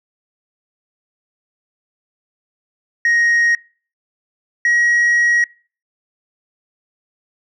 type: tone pair in turn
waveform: sine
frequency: 1876 / 1901.1 Hz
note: A#6 / A#6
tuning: +11 / +34 cents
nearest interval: unison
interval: 23 cents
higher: second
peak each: -9 dBFS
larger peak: neither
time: 3.05-3.55 / 4.65-5.44 s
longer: second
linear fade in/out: 2 ms
effects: noise-tail reverb RT60 0.4 s tail -25 dB re dry + tanh soft clip ceiling -10 dBFS